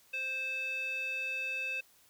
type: tone with band-pass filter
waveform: square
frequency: 523.3 Hz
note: C5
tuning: in tune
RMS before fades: -36 dBFS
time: 0.13-1.81 s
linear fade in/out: 10 ms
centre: 2600 Hz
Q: 6.8
effects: white hiss -64 dBFS RMS until 2.09 s